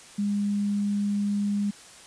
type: tone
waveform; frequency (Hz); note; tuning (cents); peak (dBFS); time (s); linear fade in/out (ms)
sine; 203.7; G#3; -33; -23; 0.18-1.71; 10
effects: white hiss -48 dBFS RMS until 2.06 s + resampled to 22050 Hz